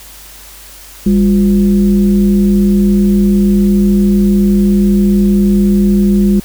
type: tone with frequency modulation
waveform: sine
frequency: 200 Hz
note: G3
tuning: 35 cents sharp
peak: -6 dBFS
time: 1.06-6.4 s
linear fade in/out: 5 ms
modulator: 153 Hz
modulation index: 0.59
effects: added 50 Hz sine -39 dBFS peak until 6.44 s + white hiss -35 dBFS RMS until 6.44 s

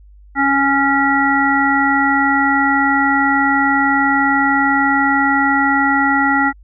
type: harmonic tone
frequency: 276.9 Hz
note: C#4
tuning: 2 cents flat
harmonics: 1 / 3 / 5 / 7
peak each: -17 / -17 / -17 / -17 dBFS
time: 0.35-6.53 s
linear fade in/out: 50 ms
effects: added 50 Hz sine -40 dBFS peak until 6.63 s

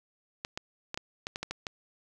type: clicks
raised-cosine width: 0.2 ms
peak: -17 dBFS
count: 9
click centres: 0.449 / 0.575 / 0.944 / 0.975 / 1.269 / 1.359 / 1.43 / 1.51 / 1.668 s
effects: none

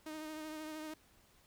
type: tone with vibrato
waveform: sawtooth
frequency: 310.3 Hz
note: D#4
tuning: 5 cents flat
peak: -39 dBFS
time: 0.06-0.94 s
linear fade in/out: 5 ms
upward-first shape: triangle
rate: 13 Hz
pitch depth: 31 cents each way
effects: pink hiss -67 dBFS RMS until 1.46 s

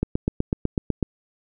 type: click train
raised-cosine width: 3 ms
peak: -8 dBFS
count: 9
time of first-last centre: 0.03-1.028 s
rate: 8.02 Hz
effects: none

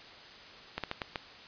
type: slowing click train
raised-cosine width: 0.3 ms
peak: -17 dBFS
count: 5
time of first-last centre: 0.78-1.158 s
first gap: 57 ms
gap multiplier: 1.35
effects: white hiss -50 dBFS RMS until 1.47 s + resampled to 11025 Hz

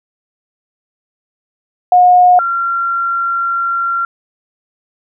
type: tone pair in turn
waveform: sine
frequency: 721 / 1373.3 Hz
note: F#5 / F6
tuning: -45 / -30 cents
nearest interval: major seventh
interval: 1115 cents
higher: second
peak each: -4 / -13 dBFS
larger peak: first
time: 1.92-2.39 / 2.39-4.05 s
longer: second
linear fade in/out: 2 ms
effects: none

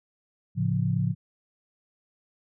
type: chord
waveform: sine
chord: A augmented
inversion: none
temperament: equal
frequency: 110 / 138.59 / 174.61 Hz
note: A2 / C#3 / E#3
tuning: 0 / 0 / 0 cents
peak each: -27 dBFS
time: 0.55-1.15 s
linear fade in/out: 50 ms
effects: none

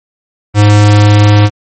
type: tone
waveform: square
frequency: 104 Hz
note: G#2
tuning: 3 cents sharp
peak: -3 dBFS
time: 0.54-1.5 s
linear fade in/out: 50 ms
effects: MP3 32 kbps

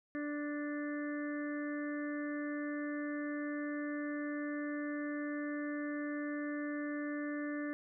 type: harmonic tone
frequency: 293.7 Hz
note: D4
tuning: in tune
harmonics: 1 / 2 / 4 / 5 / 6 / 7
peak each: -37 / -45 / -51 / -53 / -46 / -55 dBFS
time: 0.15-7.73 s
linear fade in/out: 0 ms
effects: none

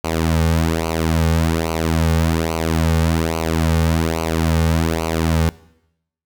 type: tone with flanger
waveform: sawtooth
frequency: 81.4 Hz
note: E2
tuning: 21 cents flat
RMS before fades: -18 dBFS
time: 0.04-5.49 s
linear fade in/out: 0 ms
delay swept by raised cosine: 0.56 to 3.06 ms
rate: 1.2 Hz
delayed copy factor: -0.75
effects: noise-tail reverb RT60 0.8 s tail -20 dB re dry

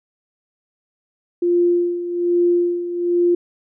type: tone with tremolo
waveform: sine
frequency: 349.2 Hz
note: F4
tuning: in tune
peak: -12 dBFS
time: 1.42-3.35 s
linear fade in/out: 5 ms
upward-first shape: sine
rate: 1.2 Hz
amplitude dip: 70%
effects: none

